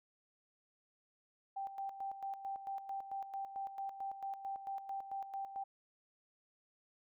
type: tone with tremolo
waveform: sine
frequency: 784 Hz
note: G5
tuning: in tune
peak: -38 dBFS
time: 1.56-5.64 s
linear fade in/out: 10 ms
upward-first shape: square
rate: 4.5 Hz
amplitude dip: 65%
effects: none